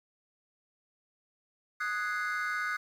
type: chord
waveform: triangle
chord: Ab dominant seventh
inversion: second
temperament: equal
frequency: 1244.5 / 1480 / 1661.2 / 2093 Hz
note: Eb6 / Gb6 / Ab6 / C7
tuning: 0 / 0 / 0 / 0 cents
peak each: -33 / -31 / -37 / -36 dBFS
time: 1.8-2.77 s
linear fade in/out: 10 ms
effects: tanh soft clip ceiling -23 dBFS + 10-bit